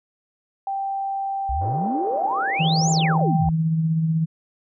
sine tone, 784 Hz, G5, in tune, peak -23 dBFS, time 0.67-3.49 s, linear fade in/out 2 ms
sine exponential two-way sweep, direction up then down, 58.27 to 7440 to 58.27 Hz, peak -23 dBFS, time 1.49-3.5 s, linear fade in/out 5 ms, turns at 2.91 s
pink band-pass noise, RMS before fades -35 dBFS, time 1.61-3.22 s, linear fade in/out 5 ms, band 340 to 780 Hz, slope 24 dB/octave
sine tone with tremolo, 161.1 Hz, E3, 39 cents flat, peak -16 dBFS, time 2.59-4.26 s, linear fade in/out 20 ms, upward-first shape triangle, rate 16 Hz, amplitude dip 40%
effects none

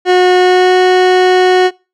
30% pulse tone with pitch glide, 363.8 to 367.4 Hz, F#4 to F#4, -29 to -12 cents, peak -3 dBFS, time 0.05-1.71 s, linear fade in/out 50 ms, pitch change +17 cents, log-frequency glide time 0.37-0.75 s, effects noise-tail reverb RT60 0.3 s tail -25 dB re dry + low-pass 4000 Hz 12 dB/octave

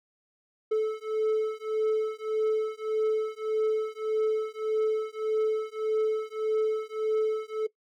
triangle beating tone pair, 434.2 / 435.9 Hz, A4 / A4, -23 / -16 cents, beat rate 1.7 Hz, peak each -26 dBFS, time 0.71-7.67 s, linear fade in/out 10 ms, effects noise-tail reverb RT60 0.1 s tail -20 dB re dry

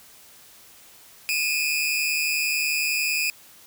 sawtooth tone pair together, 2451 / 2602 Hz, D#7 / E7, -27 / -23 cents, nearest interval minor second, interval 104 cents, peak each -20 / -24 dBFS, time 1.29-3.3 s, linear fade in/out 0 ms, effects white hiss -50 dBFS RMS until 3.66 s

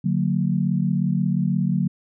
sine chord, D augmented, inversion none, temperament just, 146.83 / 183.54 / 229.4 Hz, D3 / F#3 / A#3, 0 / -14 / -28 cents, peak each -23 / -21 / -26 dBFS, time 0.04-1.88 s, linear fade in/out 10 ms, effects none

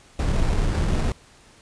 brown noise with sample-and-hold, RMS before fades -21 dBFS, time 0.19-1.12 s, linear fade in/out 2 ms, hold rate 3150 Hz, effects pink hiss -52 dBFS RMS until 1.61 s + resampled to 22050 Hz

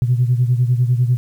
sine beating tone pair, 121.6 / 131.6 Hz, B2 / C3, -26 / +10 cents, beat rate 10 Hz, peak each -13 / -18 dBFS, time 0.02-1.17 s, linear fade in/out 0 ms, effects tanh soft clip ceiling -6 dBFS + 8-bit

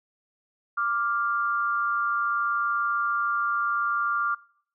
sine tone pair together, 1176.3 / 1396.9 Hz, D6 / F6, +2 / 0 cents, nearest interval minor third, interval 298 cents, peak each -26 dBFS, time 0.77-4.35 s, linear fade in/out 10 ms, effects noise-tail reverb RT60 0.6 s tail -22 dB re dry

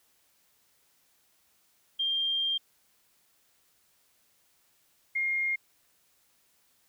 sine tone pair in turn, 3191 / 2130 Hz, G7 / C7, +30 / +30 cents, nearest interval perfect fifth, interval 700 cents, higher first, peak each -26 dBFS, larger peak neither, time 1.99-2.58 / 5.15-5.56 s, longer first, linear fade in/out 10 ms, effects white hiss -68 dBFS RMS until 6.88 s

